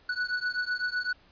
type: beating tone pair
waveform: square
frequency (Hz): 1475 / 1482.9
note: F#6 / F#6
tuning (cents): -6 / +3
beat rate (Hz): 7.9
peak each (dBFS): -32 / -32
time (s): 0.09-1.13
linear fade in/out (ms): 5
effects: pink hiss -60 dBFS RMS until 1.31 s + resampled to 11025 Hz